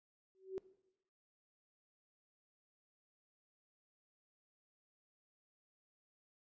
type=tone with exponential growth; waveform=sine; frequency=380 Hz; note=F#4; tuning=46 cents sharp; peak=-35 dBFS; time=0.35-0.58 s; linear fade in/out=0 ms; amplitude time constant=50 ms; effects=noise-tail reverb RT60 0.9 s tail -19 dB re dry + resampled to 16000 Hz